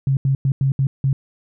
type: tone bursts at uneven times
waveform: sine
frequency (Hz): 135.6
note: C#3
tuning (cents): -38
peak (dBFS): -14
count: 6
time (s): 0.07-0.17 / 0.25-0.35 / 0.45-0.52 / 0.61-0.72 / 0.79-0.87 / 1.04-1.13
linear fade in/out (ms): 2
effects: none